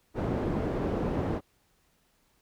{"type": "low-pass noise", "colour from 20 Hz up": "white", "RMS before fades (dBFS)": -30, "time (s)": [0.14, 1.41], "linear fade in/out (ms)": 50, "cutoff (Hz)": 420, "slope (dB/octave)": 12, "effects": ["pink hiss -69 dBFS RMS until 2.41 s"]}